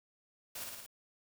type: noise with echo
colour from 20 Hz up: white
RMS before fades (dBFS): -43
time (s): 0.55-0.64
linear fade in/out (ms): 5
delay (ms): 56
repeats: 4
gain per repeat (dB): -2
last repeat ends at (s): 0.864
effects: none